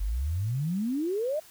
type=exponential sweep; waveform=sine; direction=up; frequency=45.1 to 644 Hz; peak=-26 dBFS; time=0-1.4 s; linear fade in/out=10 ms; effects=white hiss -53 dBFS RMS until 1.5 s